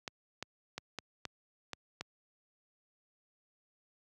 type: clicks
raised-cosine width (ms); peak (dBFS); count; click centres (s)
0.2; -21; 7; 0.078 / 0.426 / 0.78 / 0.987 / 1.253 / 1.733 / 2.01
effects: high-pass 80 Hz 12 dB/octave